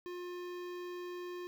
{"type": "tone with notch filter", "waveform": "square", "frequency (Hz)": 355.7, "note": "F4", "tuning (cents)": 32, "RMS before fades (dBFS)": -43, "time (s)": [0.06, 1.47], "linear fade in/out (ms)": 0, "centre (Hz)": 9300, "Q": 0.51, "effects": []}